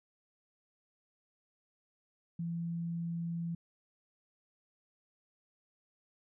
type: tone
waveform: sine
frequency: 168.7 Hz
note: E3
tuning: 40 cents sharp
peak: -34 dBFS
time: 2.39-3.55 s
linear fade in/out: 5 ms
effects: none